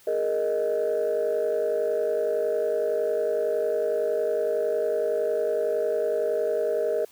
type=chord; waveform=sine; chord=Ab suspended second; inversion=none; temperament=equal; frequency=415.3 / 466.2 / 622.3 Hz; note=Ab4 / Bb4 / Eb5; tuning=0 / 0 / 0 cents; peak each=-27 / -25 / -25 dBFS; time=0.07-7.05 s; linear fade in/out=5 ms; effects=tanh soft clip ceiling -17 dBFS + white hiss -55 dBFS RMS until 7.11 s